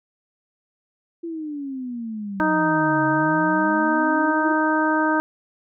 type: exponential two-way sweep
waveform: sine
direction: down then up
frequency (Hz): 341.2 to 138.59 to 341.2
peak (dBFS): -27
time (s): 1.23-4.53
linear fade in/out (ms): 10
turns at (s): 3.07
type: harmonic tone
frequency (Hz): 311.1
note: D#4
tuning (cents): 0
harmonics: 1 / 2 / 3 / 4 / 5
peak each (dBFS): -21 / -26 / -23 / -27 / -24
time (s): 2.4-5.2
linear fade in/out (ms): 0
effects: none